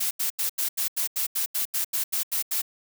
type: noise bursts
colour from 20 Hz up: blue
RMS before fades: -26 dBFS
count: 14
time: 0-2.619 s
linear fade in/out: 10 ms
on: 110 ms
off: 83 ms
effects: none